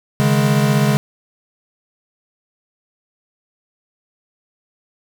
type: chord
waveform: square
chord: C# suspended second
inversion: none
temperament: equal with one note detuned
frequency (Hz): 139.72 / 155.56 / 207.7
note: C#3 / D#3 / G#3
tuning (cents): +14 / 0 / 0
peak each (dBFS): -16 / -21 / -18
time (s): 0.2-0.97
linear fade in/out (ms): 0
effects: none